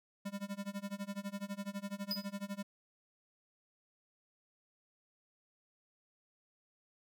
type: tone with tremolo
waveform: square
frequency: 200.1 Hz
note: G3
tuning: 36 cents sharp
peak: -37 dBFS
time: 0.25-2.63 s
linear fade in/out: 10 ms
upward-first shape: sine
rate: 12 Hz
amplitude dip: 95%
type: tone with exponential decay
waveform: square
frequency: 4978 Hz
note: D#8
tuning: in tune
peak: -32 dBFS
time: 2.11-2.32 s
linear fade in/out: 1 ms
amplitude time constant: 44 ms
effects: none